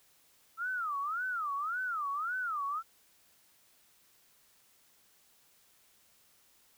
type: tone with vibrato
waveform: sine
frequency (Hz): 1300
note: E6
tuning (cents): -24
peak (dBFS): -32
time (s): 0.57-2.83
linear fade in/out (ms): 50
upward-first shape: sine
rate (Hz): 1.8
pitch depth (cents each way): 270
effects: white hiss -66 dBFS RMS until 6.77 s